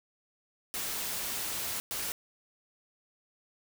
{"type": "noise bursts at uneven times", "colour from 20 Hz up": "white", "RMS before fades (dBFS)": -35, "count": 2, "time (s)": [[0.74, 1.8], [1.91, 2.12]], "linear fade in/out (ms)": 0, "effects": []}